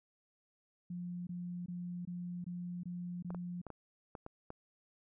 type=tone bursts; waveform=sine; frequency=176.5 Hz; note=F3; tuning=19 cents sharp; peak=-39 dBFS; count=7; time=0.9-3.616 s; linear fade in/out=5 ms; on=370 ms; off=21 ms
type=clicks; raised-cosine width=1 ms; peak=-31 dBFS; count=7; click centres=3.305 / 3.347 / 3.667 / 3.703 / 4.152 / 4.264 / 4.504 s
effects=none